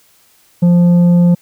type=tone with tanh clipping; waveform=sine; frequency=174.61 Hz; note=F3; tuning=in tune; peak=-7 dBFS; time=0.62-1.35 s; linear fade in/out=10 ms; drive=6 dB; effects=white hiss -51 dBFS RMS until 1.41 s